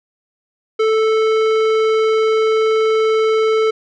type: tone with tanh clipping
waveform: sine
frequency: 439.6 Hz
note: A4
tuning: 2 cents flat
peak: -14 dBFS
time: 0.79-3.71 s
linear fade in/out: 10 ms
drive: 16 dB
effects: none